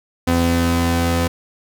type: tone pair together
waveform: sawtooth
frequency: 84.58 / 254.2 Hz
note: E2 / C4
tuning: +45 / -50 cents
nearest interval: octave + perfect fifth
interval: 1905 cents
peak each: -14 dBFS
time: 0.27-1.28 s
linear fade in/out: 10 ms
effects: none